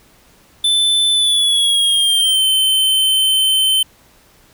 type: tone with pitch glide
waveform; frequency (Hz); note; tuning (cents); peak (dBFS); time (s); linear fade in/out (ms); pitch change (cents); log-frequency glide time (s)
square; 3520 to 3082; A7 to G7; 0 to -30; -12; 0.64-3.83; 5; -230; 1.12-2.45
effects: pink hiss -50 dBFS RMS until 4.53 s